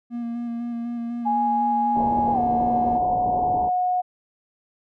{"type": "tone with vibrato", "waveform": "triangle", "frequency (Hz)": 235.9, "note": "A#3", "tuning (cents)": 21, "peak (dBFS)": -24, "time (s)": [0.1, 3], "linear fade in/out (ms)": 50, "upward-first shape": "square", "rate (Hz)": 4, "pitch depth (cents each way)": 15}
{"type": "tone with pitch glide", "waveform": "sine", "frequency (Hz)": [830.6, 727.3], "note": ["G#5", "F#5"], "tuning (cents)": [0, -30], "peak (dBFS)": -19, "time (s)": [1.25, 4.02], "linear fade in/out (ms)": 20, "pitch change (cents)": -230, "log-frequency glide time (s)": [2.32, 2.4]}
{"type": "low-pass noise", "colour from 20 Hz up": "white", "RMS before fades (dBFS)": -30, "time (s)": [1.95, 3.7], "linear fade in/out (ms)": 20, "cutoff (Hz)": 950, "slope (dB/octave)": 96}
{"effects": []}